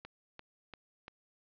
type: click train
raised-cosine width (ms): 0.3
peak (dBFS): -30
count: 4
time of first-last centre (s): 0.05-1.081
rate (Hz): 2.91
effects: resampled to 11025 Hz + 12-bit